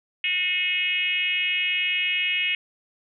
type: tone with frequency modulation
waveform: sine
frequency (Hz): 2535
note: D#7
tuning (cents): +32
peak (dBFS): -21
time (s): 0.24-2.55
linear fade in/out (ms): 2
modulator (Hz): 359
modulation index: 1.3
effects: none